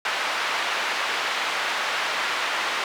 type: band-pass noise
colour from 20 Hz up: pink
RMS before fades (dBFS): -26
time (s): 0.05-2.84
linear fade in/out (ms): 2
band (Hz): 970 to 3200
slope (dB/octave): 12
effects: none